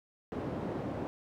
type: band-pass noise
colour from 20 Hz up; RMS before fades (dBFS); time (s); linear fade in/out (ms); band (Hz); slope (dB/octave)
white; -37; 0.32-1.07; 0; 100 to 430; 12
effects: none